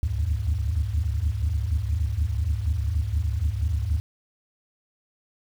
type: tone cluster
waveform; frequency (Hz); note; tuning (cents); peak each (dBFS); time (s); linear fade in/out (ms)
sine; 69.2 / 75.6 / 79.7 / 103.9; C#2 / D#2 / D#2 / G#2; -2 / -49 / +42 / +1; -27; 0.03-4; 0
effects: tanh soft clip ceiling -15 dBFS + 8-bit